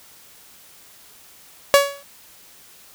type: tone with exponential decay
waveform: sawtooth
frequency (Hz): 563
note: C#5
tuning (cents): +27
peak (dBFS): -3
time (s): 1.74-2.03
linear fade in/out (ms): 0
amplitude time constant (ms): 62
effects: white hiss -48 dBFS RMS until 2.94 s